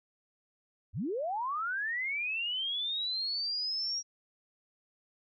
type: linear sweep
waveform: sine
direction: up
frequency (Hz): 61.5 to 5700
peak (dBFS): -31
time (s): 0.93-4.03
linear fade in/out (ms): 50
effects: none